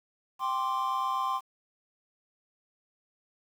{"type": "chord", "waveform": "triangle", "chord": "G suspended fourth", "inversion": "none", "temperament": "equal", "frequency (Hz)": [784, 1046.5, 1174.7], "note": ["G5", "C6", "D6"], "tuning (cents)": [0, 0, 0], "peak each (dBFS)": [-33, -27, -33], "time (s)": [0.39, 1.41], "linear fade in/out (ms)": 50, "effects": ["9-bit"]}